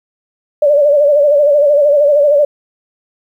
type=tone with vibrato; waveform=sine; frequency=581 Hz; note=D5; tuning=19 cents flat; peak=-6 dBFS; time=0.62-2.45 s; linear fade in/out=5 ms; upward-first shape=sine; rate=13 Hz; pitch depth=68 cents each way; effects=8-bit